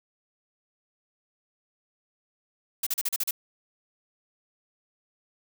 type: noise bursts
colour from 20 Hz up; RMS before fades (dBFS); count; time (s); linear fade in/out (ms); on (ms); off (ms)
blue; -27; 7; 2.83-3.31; 5; 36; 38
effects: none